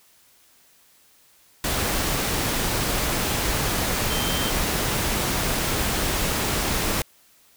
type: tone in noise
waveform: sine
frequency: 3136 Hz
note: G7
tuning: in tune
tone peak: -30 dBFS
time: 4.1-4.5 s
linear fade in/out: 2 ms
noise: pink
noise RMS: -24 dBFS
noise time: 1.64-7.02 s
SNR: -9 dB
effects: white hiss -57 dBFS RMS until 7.56 s